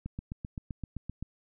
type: click train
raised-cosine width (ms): 5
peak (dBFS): -24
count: 10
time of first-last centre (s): 0.06-1.226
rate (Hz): 7.72
effects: none